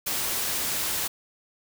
white noise, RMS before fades -28 dBFS, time 0.06-1.08 s, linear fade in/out 10 ms, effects none

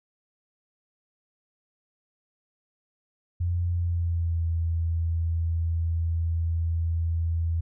sine tone with pitch glide, 87.2 to 82.97 Hz, F2 to E2, -2 to +12 cents, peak -23 dBFS, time 3.4-7.61 s, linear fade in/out 10 ms, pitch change -86 cents, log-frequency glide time 3.7-4.45 s, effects none

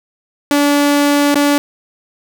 sawtooth tone with dropouts, 288.1 Hz, D4, 33 cents flat, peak -6 dBFS, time 0.51-1.58 s, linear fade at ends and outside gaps 0 ms, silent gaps 1.344-1.356 s, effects none

